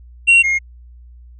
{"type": "tone pair in turn", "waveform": "triangle", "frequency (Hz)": [2744, 2140], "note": ["F7", "C7"], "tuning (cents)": [-31, 38], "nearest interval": "major third", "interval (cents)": 431, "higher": "first", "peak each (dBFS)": [-5, -12], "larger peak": "first", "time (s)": [[0.27, 0.43], [0.43, 0.59]], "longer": "neither", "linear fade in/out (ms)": 20, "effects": ["added 60 Hz sine -38 dBFS peak until 1.39 s", "resampled to 22050 Hz"]}